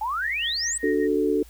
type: exponential sweep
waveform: sine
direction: up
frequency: 824 to 8420 Hz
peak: -24 dBFS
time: 0.01-0.78 s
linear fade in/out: 5 ms
type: tone with tremolo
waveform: sine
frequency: 1864.7 Hz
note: A#6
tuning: in tune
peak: -28 dBFS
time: 0.21-1.08 s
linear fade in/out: 50 ms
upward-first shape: sine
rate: 4.9 Hz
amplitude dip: 85%
type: chord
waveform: sine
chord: D major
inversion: none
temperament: equal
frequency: 293.7 / 370 / 440 Hz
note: D4 / F#4 / A4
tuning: 0 / 0 / 0 cents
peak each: -24 / -25 / -23 dBFS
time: 0.83-1.43 s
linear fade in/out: 5 ms
effects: added 57 Hz sine -46 dBFS peak until 1.49 s + white hiss -54 dBFS RMS until 1.49 s